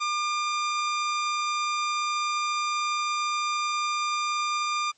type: tone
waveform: sawtooth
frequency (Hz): 1200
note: D6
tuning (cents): +37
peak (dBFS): -21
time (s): 0-4.92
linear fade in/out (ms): 20
effects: white hiss -63 dBFS RMS until 4.97 s + MP3 32 kbps